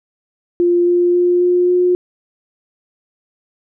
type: tone with pitch steps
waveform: sine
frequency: 349.2 / 351.6 / 354.1 / 356.5 / 359 Hz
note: F4 / F4 / F4 / F4 / F4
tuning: 0 / +12 / +24 / +36 / +48 cents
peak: -10 dBFS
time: 0.6-1.95 s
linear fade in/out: 0 ms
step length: 270 ms
effects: none